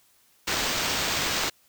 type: noise with sample-and-hold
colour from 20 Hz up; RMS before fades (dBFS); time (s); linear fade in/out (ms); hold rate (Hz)
white; -27; 0.47-1.5; 10; 11025
effects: white hiss -62 dBFS RMS until 1.68 s